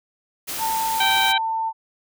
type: noise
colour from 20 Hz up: white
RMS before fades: -29 dBFS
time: 0.47-1.33 s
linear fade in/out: 20 ms
type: tone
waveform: sine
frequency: 895 Hz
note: A5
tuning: 29 cents sharp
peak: -21 dBFS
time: 0.58-1.73 s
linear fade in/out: 50 ms
type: harmonic tone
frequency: 778 Hz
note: G5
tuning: 13 cents flat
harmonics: 1 / 2 / 3 / 4 / 5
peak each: -24 / -24 / -24 / -24 / -24 dBFS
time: 1-1.38 s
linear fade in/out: 5 ms
effects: none